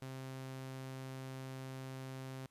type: tone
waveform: sawtooth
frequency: 131.9 Hz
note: C3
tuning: 14 cents sharp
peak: -40 dBFS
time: 0.02-2.46 s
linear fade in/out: 0 ms
effects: pink hiss -75 dBFS RMS until 2.5 s + resampled to 32000 Hz